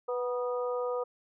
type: harmonic tone with a mistuned harmonic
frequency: 246.7 Hz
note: B3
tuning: 2 cents flat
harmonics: 2 / 3 / 4 / 5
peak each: -30 / -42 / -41 / -39 dBFS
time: 0.08-1.04 s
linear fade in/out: 10 ms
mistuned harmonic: 4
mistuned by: -32 cents
effects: none